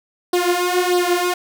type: tone with flanger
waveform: sawtooth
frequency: 356.8 Hz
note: F4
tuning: 37 cents sharp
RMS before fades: -18 dBFS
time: 0.33-1.34 s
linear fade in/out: 5 ms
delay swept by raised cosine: 0.21 to 4.81 ms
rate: 1.6 Hz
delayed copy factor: +0.8
effects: none